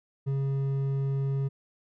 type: tone with hard clipping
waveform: triangle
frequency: 137 Hz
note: C#3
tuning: 20 cents flat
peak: -27 dBFS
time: 0.26-1.49 s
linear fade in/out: 20 ms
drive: 9 dB
effects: none